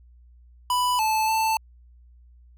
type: tone with pitch steps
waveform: square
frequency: 991 / 873 / 884 Hz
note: B5 / A5 / A5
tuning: +6 / -14 / +8 cents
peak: -21 dBFS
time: 0.7-1.57 s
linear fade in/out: 2 ms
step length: 290 ms
effects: added 60 Hz sine -49 dBFS peak until 2.57 s